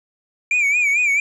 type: tone with vibrato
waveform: triangle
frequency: 2349 Hz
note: D7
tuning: in tune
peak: -13 dBFS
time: 0.51-1.2 s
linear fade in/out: 2 ms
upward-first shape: sine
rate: 4.5 Hz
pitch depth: 100 cents each way
effects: resampled to 24000 Hz + 9-bit